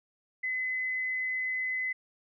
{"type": "tone", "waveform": "sine", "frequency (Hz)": 2027, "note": "B6", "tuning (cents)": 45, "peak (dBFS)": -29, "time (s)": [0.43, 1.93], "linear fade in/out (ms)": 10, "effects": []}